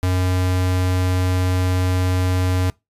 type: tone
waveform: square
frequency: 91.7 Hz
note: F#2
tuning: 15 cents flat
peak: -17 dBFS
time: 0.03-2.7 s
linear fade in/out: 0 ms
effects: noise-tail reverb RT60 0.2 s tail -23 dB re dry + resampled to 32000 Hz